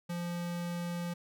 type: tone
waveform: square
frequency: 173.4 Hz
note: F3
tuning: 12 cents flat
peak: -35 dBFS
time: 0.09-1.14 s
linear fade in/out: 10 ms
effects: none